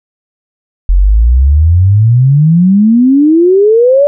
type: exponential sweep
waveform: sine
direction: up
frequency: 43 to 587.3 Hz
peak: -3 dBFS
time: 0.89-4.07 s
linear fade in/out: 0 ms
effects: none